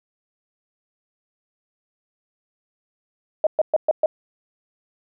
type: tone bursts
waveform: sine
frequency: 622.3 Hz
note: D#5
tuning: in tune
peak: -13 dBFS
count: 5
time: 3.44-4.06 s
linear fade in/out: 2 ms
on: 28 ms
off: 120 ms
effects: none